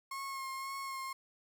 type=tone with vibrato; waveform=35% pulse; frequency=1080 Hz; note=C#6; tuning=45 cents flat; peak=-37 dBFS; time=0.11-1.13 s; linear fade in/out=5 ms; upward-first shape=sine; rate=1.9 Hz; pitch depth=23 cents each way; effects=11-bit